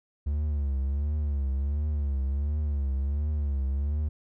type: tone with vibrato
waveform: triangle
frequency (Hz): 71.1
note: C#2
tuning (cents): +45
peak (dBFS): -23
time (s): 0.26-4.09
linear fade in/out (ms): 10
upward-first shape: triangle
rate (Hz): 1.4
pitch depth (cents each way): 120
effects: none